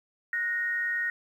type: tone pair together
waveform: sine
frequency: 1465.8 / 1864.7 Hz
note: F#6 / A#6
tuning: -17 / 0 cents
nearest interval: major third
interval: 417 cents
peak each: -34 / -27 dBFS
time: 0.33-1.1 s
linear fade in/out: 2 ms
effects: 10-bit

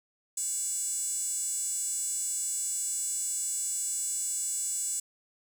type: tone with high-pass filter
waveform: square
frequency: 317 Hz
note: D#4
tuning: 32 cents sharp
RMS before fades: -32 dBFS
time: 0.37-5 s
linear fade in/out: 5 ms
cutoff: 7800 Hz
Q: 9.3
effects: none

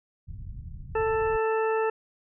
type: low-pass noise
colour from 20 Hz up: pink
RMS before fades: -39 dBFS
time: 0.27-1.38 s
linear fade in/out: 20 ms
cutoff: 140 Hz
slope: 24 dB/octave
type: harmonic tone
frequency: 442.1 Hz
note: A4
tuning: 8 cents sharp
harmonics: 1 / 2 / 3 / 4 / 6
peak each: -24 / -30 / -34 / -36 / -40 dBFS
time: 0.95-1.9 s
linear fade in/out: 5 ms
effects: none

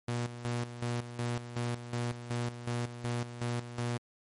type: tone with tremolo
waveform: sawtooth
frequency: 120 Hz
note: B2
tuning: 49 cents flat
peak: -27 dBFS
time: 0.08-3.98 s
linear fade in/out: 5 ms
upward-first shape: square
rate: 2.7 Hz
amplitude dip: 70%
effects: MP3 48 kbps

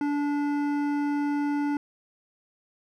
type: tone with hard clipping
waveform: sine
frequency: 289.7 Hz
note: D4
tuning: 24 cents flat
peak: -26 dBFS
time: 0.01-1.77 s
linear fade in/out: 2 ms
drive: 12 dB
effects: none

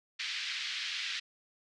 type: band-pass noise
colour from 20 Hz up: white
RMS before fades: -37 dBFS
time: 0.19-1.2 s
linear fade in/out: 10 ms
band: 1800 to 4400 Hz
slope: 24 dB/octave
effects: low-pass 8000 Hz 12 dB/octave

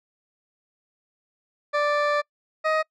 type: tone pair in turn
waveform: 20% pulse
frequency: 587.3 / 627.5 Hz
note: D5 / D#5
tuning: 0 / +15 cents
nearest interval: minor second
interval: 115 cents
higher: second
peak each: -15 dBFS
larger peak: neither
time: 1.73-2.22 / 2.64-2.83 s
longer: first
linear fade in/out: 20 ms
effects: noise-tail reverb RT60 0.1 s tail -26 dB re dry + low-pass 3000 Hz 12 dB/octave

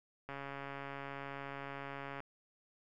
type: click train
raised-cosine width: 0.5 ms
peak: -29 dBFS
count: 267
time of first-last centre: 0.29-2.204 s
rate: 139 Hz
effects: none

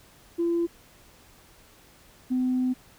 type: tone pair in turn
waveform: sine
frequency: 340.2 / 254.3 Hz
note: F4 / C4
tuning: -45 / -49 cents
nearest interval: perfect fourth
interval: 504 cents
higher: first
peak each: -21 dBFS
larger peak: neither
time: 0.38-0.67 / 2.3-2.74 s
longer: second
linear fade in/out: 20 ms
effects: tanh soft clip ceiling -18 dBFS + pink hiss -55 dBFS RMS until 2.98 s

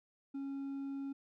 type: tone with hard clipping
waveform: triangle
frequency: 275.3 Hz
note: C#4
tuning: 12 cents flat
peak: -39 dBFS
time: 0.34-1.13 s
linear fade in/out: 10 ms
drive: 5 dB
effects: none

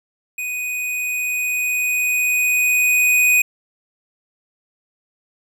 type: tone with level ramp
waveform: square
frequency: 2489 Hz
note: D#7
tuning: in tune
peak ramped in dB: -24 to -12 dBFS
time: 0.38-3.42 s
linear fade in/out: 5 ms
effects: none

